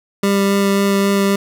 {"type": "tone with vibrato", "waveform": "25% pulse", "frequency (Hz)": 198.5, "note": "G3", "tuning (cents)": 22, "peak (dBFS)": -9, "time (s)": [0.23, 1.36], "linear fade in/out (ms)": 5, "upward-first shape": "sine", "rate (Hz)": 3.7, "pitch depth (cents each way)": 8, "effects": []}